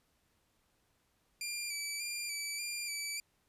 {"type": "tone with vibrato", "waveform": "15% pulse", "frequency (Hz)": 2349, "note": "D7", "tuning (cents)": 0, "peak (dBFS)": -30, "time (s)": [1.41, 3.2], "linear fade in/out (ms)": 2, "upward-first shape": "square", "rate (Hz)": 1.7, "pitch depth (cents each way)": 32, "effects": ["pink hiss -75 dBFS RMS until 3.48 s", "resampled to 32000 Hz"]}